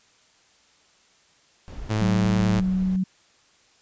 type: noise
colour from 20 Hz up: brown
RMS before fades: -36 dBFS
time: 1.68-2.96 s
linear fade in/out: 0 ms
type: tone with vibrato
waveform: sawtooth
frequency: 108.2 Hz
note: A2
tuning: 29 cents flat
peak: -18 dBFS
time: 1.89-2.61 s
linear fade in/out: 20 ms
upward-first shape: triangle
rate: 11 Hz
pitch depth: 29 cents each way
type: tone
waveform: sine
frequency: 186.9 Hz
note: F#3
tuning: 18 cents sharp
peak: -20 dBFS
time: 2.01-3.04 s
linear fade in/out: 10 ms
effects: white hiss -59 dBFS RMS until 3.81 s + resampled to 16000 Hz